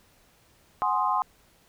sine chord, Ab dominant seventh, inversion third, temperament equal, 740 / 830.6 / 1046.5 / 1244.5 Hz, Gb5 / Ab5 / C6 / Eb6, 0 / 0 / 0 / 0 cents, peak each -30 / -28 / -25 / -31 dBFS, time 0.82-1.22 s, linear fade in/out 0 ms, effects pink hiss -61 dBFS RMS until 1.68 s

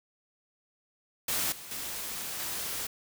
white noise with level steps, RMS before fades -30 / -45 / -37 / -35 dBFS, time 1.28-2.87 s, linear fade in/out 5 ms, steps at 1.52 / 1.71 / 2.39 s, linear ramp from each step 2 ms, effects none

